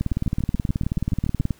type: two click trains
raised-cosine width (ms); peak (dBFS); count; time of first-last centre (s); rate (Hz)
5; -10 / -13; 29 / 10; 0.01-1.507 / 0.12-1.408; 18.7 / 6.99
effects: pink hiss -55 dBFS RMS until 1.59 s